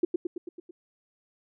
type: tone with echo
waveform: sine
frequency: 349.4 Hz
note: F4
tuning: 1 cent sharp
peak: -18 dBFS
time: 0.03-0.05 s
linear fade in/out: 5 ms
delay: 110 ms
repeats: 6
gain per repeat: -4 dB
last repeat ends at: 0.71 s
effects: none